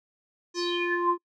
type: tone with low-pass filter sweep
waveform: square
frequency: 349.2 Hz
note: F4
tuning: in tune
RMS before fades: -27 dBFS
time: 0.54-1.18 s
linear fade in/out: 50 ms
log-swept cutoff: 6100 to 790 Hz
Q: 7.6
effects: noise-tail reverb RT60 0.1 s tail -25 dB re dry